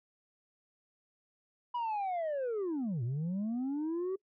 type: linear two-way sweep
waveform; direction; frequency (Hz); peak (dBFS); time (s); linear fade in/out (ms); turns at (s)
sine; down then up; 984 to 112.3 to 387.9; -29; 1.74-4.16; 10; 3.03
effects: noise-tail reverb RT60 0.1 s tail -23 dB re dry + tanh soft clip ceiling -31 dBFS